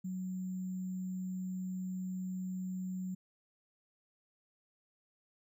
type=tone with sample-and-hold; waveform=sine; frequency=185 Hz; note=F#3; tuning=in tune; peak=-36 dBFS; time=0.04-3.15 s; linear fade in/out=10 ms; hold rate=7350 Hz; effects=none